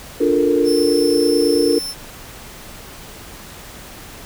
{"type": "chord", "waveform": "sine", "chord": "Bb major seventh", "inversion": "first", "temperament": "just", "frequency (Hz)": [291.4, 349.6, 437, 466.2], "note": ["D4", "F4", "A4", "Bb4"], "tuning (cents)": [-13, 2, -12, 0], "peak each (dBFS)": [-18, -19, -19, -17], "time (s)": [0.2, 1.79], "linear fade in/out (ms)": 10}
{"type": "tone", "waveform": "sawtooth", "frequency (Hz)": 5330, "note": "E8", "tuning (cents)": 18, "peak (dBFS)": -22, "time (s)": [0.64, 1.95], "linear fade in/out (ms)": 50}
{"effects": ["pink hiss -37 dBFS RMS until 4.25 s"]}